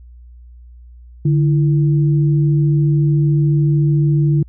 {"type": "tone pair together", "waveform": "sine", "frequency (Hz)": [147.7, 331.6], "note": ["D3", "E4"], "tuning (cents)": [10, 10], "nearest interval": "octave + major second", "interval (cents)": 1400, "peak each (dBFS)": [-11, -22], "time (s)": [1.25, 4.43], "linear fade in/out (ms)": 5, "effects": ["added 60 Hz sine -37 dBFS peak until 4.48 s"]}